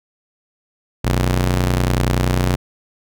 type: ring-modulated tone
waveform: sawtooth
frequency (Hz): 91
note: F#2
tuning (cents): -28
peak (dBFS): -8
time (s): 1.04-2.56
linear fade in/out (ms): 10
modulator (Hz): 30.5
effects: none